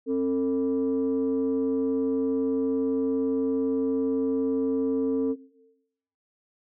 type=tone pair together; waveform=sine; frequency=267.6 / 450 Hz; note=C4 / A4; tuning=+39 / +39 cents; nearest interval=major sixth; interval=900 cents; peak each=-24 dBFS; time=0.06-5.36 s; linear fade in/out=50 ms; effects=noise-tail reverb RT60 0.9 s tail -19 dB re dry + tanh soft clip ceiling -18 dBFS